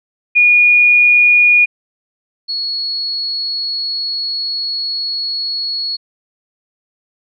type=tone pair in turn; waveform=sine; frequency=2443 / 4353 Hz; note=D#7 / C#8; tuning=-32 / -32 cents; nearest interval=minor seventh; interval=1000 cents; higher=second; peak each=-6 / -17 dBFS; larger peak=first; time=0.35-1.66 / 2.48-5.97 s; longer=second; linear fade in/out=20 ms; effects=none